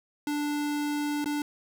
square tone with dropouts, 293.7 Hz, D4, in tune, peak -28 dBFS, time 0.27-1.42 s, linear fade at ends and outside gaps 2 ms, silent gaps 1.244-1.258 s, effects none

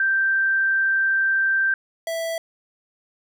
sine / square tone pair in turn, 1568 / 659.3 Hz, G6 / E5, 0 / 0 cents, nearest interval octave + minor third, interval 1500 cents, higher first, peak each -17 / -25 dBFS, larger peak first, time 0-1.74 / 2.07-2.38 s, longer first, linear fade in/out 2 ms, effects none

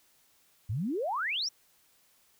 sine exponential sweep, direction up, 92.5 to 5920 Hz, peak -29 dBFS, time 0.69-1.49 s, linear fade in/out 10 ms, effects white hiss -66 dBFS RMS until 2.39 s

